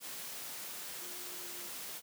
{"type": "tone in noise", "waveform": "sine", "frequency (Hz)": 355.8, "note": "F4", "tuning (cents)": 32, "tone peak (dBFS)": -55, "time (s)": [0.98, 1.71], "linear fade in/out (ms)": 50, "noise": "white", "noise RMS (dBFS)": -44, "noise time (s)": [0, 2.02], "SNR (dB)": -14, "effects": ["high-pass 150 Hz 12 dB/octave"]}